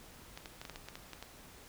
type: clicks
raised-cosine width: 0.2 ms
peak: -27 dBFS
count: 10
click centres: 0.375 / 0.458 / 0.615 / 0.652 / 0.697 / 0.759 / 0.886 / 0.955 / 1.133 / 1.226 s
effects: pink hiss -55 dBFS RMS until 1.68 s